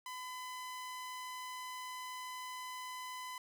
sawtooth tone, 1009 Hz, B5, 37 cents sharp, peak -39 dBFS, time 0.06-3.38 s, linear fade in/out 2 ms, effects none

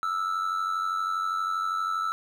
triangle tone with amplitude modulation, 1318.5 Hz, E6, in tune, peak -21 dBFS, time 0.03-2.12 s, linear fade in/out 0 ms, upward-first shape sine, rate 92.5 Hz, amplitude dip 65%, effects none

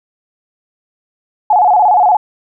sine tone with vibrato, 784 Hz, G5, in tune, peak -6 dBFS, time 1.5-2.17 s, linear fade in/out 5 ms, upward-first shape square, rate 17 Hz, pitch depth 140 cents each way, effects none

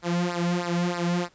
sawtooth tone with flanger, 174.5 Hz, F3, 1 cent flat, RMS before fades -26 dBFS, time 0.02-1.29 s, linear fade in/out 50 ms, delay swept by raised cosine 0.3 to 2.6 ms, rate 3.2 Hz, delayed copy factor -0.95, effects pink hiss -60 dBFS RMS until 1.34 s + resampled to 16000 Hz

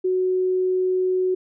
sine tone, 370 Hz, F#4, in tune, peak -18 dBFS, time 0.04-1.35 s, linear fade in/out 10 ms, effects none

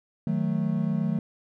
triangle chord, D# diminished, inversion none, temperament equal with one note detuned, 157.01 / 185 / 220 Hz, D#3 / F#3 / A3, +16 / 0 / 0 cents, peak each -26 dBFS, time 0.27-1.19 s, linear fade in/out 2 ms, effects none

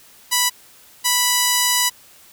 5% pulse tone pair in turn, 986 / 986 Hz, B5 / B5, -3 / -3 cents, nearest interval unison, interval 0 cents, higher neither, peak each -3 dBFS, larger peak neither, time 0.31-0.5 / 1.04-1.9 s, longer second, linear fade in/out 20 ms, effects white hiss -48 dBFS RMS until 2.32 s

